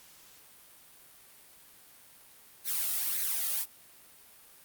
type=noise with flanger; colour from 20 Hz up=blue; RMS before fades=-31 dBFS; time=2.64-3.66 s; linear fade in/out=50 ms; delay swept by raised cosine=0.47 to 1.57 ms; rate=1.8 Hz; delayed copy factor=+0.55; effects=white hiss -56 dBFS RMS until 4.64 s + Opus 48 kbps